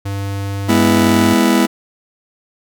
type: tone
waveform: square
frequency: 99.2 Hz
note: G2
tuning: 21 cents sharp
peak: -20 dBFS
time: 0.05-1.34 s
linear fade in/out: 10 ms
type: chord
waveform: 40% pulse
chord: E major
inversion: first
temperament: just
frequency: 206 / 247.2 / 329.6 Hz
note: G#3 / B3 / E4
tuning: -14 / +2 / 0 cents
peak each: -14 dBFS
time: 0.68-1.67 s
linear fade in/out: 20 ms
effects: none